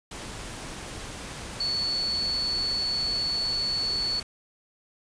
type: tone in noise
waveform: sine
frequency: 4435 Hz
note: C#8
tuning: in tune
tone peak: -25 dBFS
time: 1.6-4.2 s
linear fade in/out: 5 ms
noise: pink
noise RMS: -38 dBFS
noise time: 0.11-4.23 s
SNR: +10 dB
effects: resampled to 22050 Hz